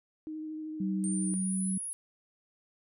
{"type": "tone with vibrato", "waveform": "sine", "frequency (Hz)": 311.1, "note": "D#4", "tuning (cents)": 0, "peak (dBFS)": -36, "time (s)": [0.27, 1.34], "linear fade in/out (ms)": 0, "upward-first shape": "triangle", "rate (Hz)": 13, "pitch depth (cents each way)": 18}
{"type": "tone with pitch glide", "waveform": "sine", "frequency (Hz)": [191.7, 189.06], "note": ["G3", "F#3"], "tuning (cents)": [-38, 38], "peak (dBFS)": -29, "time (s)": [0.8, 1.78], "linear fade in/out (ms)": 5, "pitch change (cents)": -24, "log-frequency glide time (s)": [1.15, 1.33]}
{"type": "linear sweep", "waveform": "sine", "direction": "up", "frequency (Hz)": [8870, 10548], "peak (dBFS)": -35, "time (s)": [1.04, 1.93], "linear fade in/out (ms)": 0}
{"effects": []}